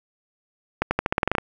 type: accelerating click train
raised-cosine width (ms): 0.5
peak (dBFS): -5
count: 11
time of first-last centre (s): 0.82-1.383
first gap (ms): 90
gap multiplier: 0.89
effects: 7-bit